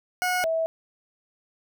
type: tone pair in turn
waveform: 20% pulse / sine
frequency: 728 / 650.6 Hz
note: F#5 / E5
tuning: -28 / -23 cents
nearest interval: major second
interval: 195 cents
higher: first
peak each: -18 / -22 dBFS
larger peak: first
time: 0.22-0.44 / 0.44-0.66 s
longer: neither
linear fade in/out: 0 ms
effects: none